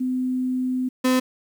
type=tone pair in turn; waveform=sine / 35% pulse; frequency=255 / 255.9 Hz; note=C4 / C4; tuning=-44 / -38 cents; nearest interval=unison; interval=6 cents; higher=second; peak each=-21 / -15 dBFS; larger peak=second; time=0-0.89 / 1.04-1.2 s; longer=first; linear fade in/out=10 ms; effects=9-bit